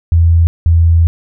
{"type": "tone pair in turn", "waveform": "sine", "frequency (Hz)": [83.6, 83.28], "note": ["E2", "E2"], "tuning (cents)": [25, 18], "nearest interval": "unison", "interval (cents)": 7, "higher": "first", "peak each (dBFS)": -5, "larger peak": "neither", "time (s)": [[0.12, 0.47], [0.66, 1.07]], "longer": "second", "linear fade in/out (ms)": 0, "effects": []}